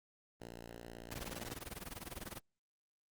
5% pulse tone, 58.1 Hz, A#1, 5 cents flat, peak -37 dBFS, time 0.4-1.54 s, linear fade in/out 10 ms
pink noise with tremolo, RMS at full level -43 dBFS, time 1.11-2.39 s, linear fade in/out 5 ms, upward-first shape sine, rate 20 Hz, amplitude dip 90%
effects Opus 24 kbps

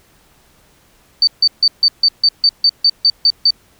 sine tone bursts, 4577 Hz, D8, 45 cents flat, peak -7 dBFS, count 12, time 1.22-3.506 s, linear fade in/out 2 ms, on 53 ms, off 150 ms, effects pink hiss -52 dBFS RMS until 3.79 s

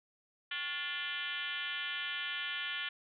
sine tone with frequency modulation, 2389 Hz, D7, 29 cents sharp, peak -35 dBFS, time 0.51-2.89 s, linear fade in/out 5 ms, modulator 321 Hz, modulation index 3.2, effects none

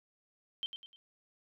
sine tone with echo, 3136 Hz, G7, in tune, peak -33 dBFS, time 0.63-0.66 s, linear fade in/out 0 ms, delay 100 ms, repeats 3, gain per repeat -8 dB, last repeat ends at 0.96 s, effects none

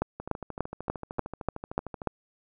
two click trains, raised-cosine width 1 ms, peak -12 / -22 dBFS, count 8 / 25, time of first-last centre 0.02-2.073 / 0.2-2.018 s, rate 3.41 / 13.2 Hz, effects none

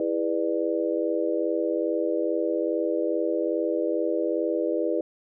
sine chord, E dominant seventh, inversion none, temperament just, 329.6 / 412 / 494.4 / 593.3 Hz, E4 / G#4 / B4 / D5, 0 / -14 / +2 / +18 cents, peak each -27 / -30 / -28 / -29 dBFS, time 0-5.01 s, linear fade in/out 2 ms, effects none

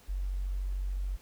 sine tone, 46.82 Hz, F#1, 21 cents sharp, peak -30 dBFS, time 0.08-1.17 s, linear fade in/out 20 ms, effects pink hiss -59 dBFS RMS until 1.21 s

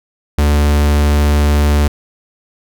45% pulse tone, 73.42 Hz, D2, in tune, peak -9 dBFS, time 0.38-1.88 s, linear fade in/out 5 ms, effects none

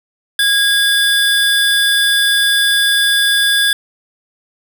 square tone pair together, 1638 / 3471 Hz, G#6 / A7, -24 / -24 cents, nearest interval octave + minor second, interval 1300 cents, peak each -14 dBFS, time 0.39-3.73 s, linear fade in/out 2 ms, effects none

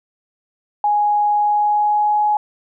sine tone with pitch glide, 831 to 839.7 Hz, G#5 to G#5, +1 to +19 cents, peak -13 dBFS, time 0.84-2.37 s, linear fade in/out 2 ms, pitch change +18 cents, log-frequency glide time 1.31-2.22 s, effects none

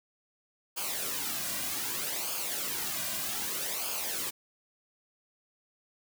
white noise with flanger, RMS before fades -34 dBFS, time 0.76-4.31 s, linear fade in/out 20 ms, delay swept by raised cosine 0.52 to 2.32 ms, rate 0.64 Hz, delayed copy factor -0.65, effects none

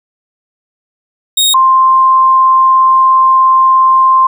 sawtooth / sine tone pair in turn, 3740 / 1049.5 Hz, A#7 / C6, +5 / +5 cents, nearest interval octave + minor seventh, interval 2200 cents, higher first, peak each -4 dBFS, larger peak neither, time 1.37-1.54 / 1.54-4.27 s, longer second, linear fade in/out 5 ms, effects none

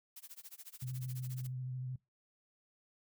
blue noise with tremolo, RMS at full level -49 dBFS, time 0.16-1.47 s, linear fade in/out 5 ms, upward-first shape sine, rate 14 Hz, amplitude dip 100%
sine tone with vibrato, 127.8 Hz, C3, 40 cents flat, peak -38 dBFS, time 0.82-1.96 s, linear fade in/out 5 ms, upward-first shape sine, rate 13 Hz, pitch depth 25 cents each way
effects noise-tail reverb RT60 0.2 s tail -23 dB re dry

